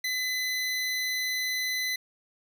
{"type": "tone", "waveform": "25% pulse", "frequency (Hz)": 2015, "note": "B6", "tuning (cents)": 34, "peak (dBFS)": -24, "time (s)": [0.04, 1.96], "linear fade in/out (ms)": 5, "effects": []}